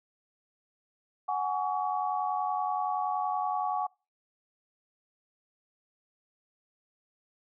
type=chord; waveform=sine; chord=F# suspended second; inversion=none; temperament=equal with one note detuned; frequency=740 / 830.6 / 1130.7 Hz; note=F#5 / G#5 / C#6; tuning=0 / 0 / +34 cents; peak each=-31 / -32 / -33 dBFS; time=1.28-3.87 s; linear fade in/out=10 ms; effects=noise-tail reverb RT60 0.3 s tail -25 dB re dry